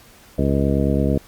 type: harmonic tone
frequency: 69.3 Hz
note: C#2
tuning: in tune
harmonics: 1 / 2 / 3 / 4 / 5 / 6 / 7 / 9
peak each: -22 / -22 / -22 / -23 / -28 / -28 / -26 / -28 dBFS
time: 0.38-1.18 s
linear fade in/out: 5 ms
effects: pink hiss -48 dBFS RMS until 1.27 s + Opus 48 kbps